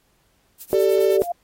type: noise with tremolo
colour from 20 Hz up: violet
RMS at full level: -34 dBFS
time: 0.59-1.31 s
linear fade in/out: 20 ms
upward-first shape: sine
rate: 9.7 Hz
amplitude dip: 95%
type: chord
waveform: sine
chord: G suspended second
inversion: none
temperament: equal with one note detuned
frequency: 386.6 / 440 / 587.3 Hz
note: G4 / A4 / D5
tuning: -24 / 0 / 0 cents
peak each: -17 / -20 / -21 dBFS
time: 0.73-1.22 s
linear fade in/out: 0 ms
type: tone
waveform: 5% pulse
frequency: 445.8 Hz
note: A4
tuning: 23 cents sharp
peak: -25 dBFS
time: 0.73-1.18 s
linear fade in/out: 20 ms
type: tone with exponential growth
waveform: sine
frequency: 696 Hz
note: F5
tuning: 6 cents flat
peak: -19 dBFS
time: 1.08-1.32 s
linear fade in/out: 5 ms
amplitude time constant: 52 ms
effects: pink hiss -64 dBFS RMS until 1.43 s + AAC 48 kbps